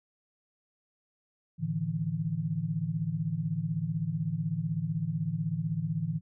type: chord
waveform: sine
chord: A suspended fourth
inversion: none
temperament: equal with one note detuned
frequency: 110 / 148.88 / 164.81 Hz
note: A2 / D3 / E3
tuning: 0 / +24 / 0 cents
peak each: -37 / -33 / -31 dBFS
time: 1.58-6.21 s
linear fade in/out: 50 ms
effects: none

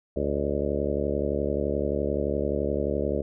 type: harmonic tone with a mistuned harmonic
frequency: 71.6 Hz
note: D2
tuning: 43 cents flat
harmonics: 1 / 2 / 3 / 4 / 5 / 6 / 7 / 8 / 9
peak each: -32 / -36 / -33 / -34 / -32 / -31 / -32 / -33 / -36 dBFS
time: 0.16-3.22 s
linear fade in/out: 5 ms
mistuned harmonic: 9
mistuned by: -72 cents
effects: none

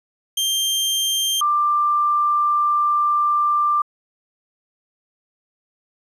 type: tone pair in turn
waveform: sawtooth / sine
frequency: 3170 / 1185 Hz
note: G7 / D6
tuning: +19 / +15 cents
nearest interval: octave + perfect fourth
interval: 1704 cents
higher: first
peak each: -15 / -15 dBFS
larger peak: neither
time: 0.37-1.41 / 1.41-3.82 s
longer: second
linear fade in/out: 5 ms
effects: resampled to 32000 Hz + 9-bit

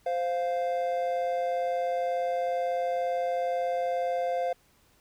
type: tone pair together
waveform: triangle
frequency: 520.6 / 698.5 Hz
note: C5 / F5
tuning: -9 / 0 cents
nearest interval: perfect fourth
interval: 509 cents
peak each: -27 / -27 dBFS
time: 0.06-4.53 s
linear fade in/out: 5 ms
effects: pink hiss -64 dBFS RMS until 5 s

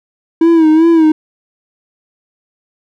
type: tone with vibrato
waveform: triangle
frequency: 322.7 Hz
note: E4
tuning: 37 cents flat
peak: -3 dBFS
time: 0.41-1.12 s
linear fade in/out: 5 ms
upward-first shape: sine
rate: 2.6 Hz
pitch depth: 70 cents each way
effects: none

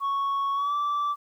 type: tone with pitch glide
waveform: sine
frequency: 1108.7 to 1163.8 Hz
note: C#6 to D6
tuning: 0 to -16 cents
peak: -21 dBFS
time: 0-1.16 s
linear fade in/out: 50 ms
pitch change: +84 cents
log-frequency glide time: 0.54-0.74 s
effects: tanh soft clip ceiling -23 dBFS + 10-bit

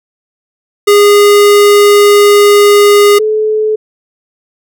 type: tone pair in turn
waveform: square / sine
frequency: 410 / 431 Hz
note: G#4 / A4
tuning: -22 / -36 cents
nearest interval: minor second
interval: 86 cents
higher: second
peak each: -3 / -8 dBFS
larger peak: first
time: 0.87-3.19 / 3.19-3.76 s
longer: first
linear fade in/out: 10 ms
effects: none

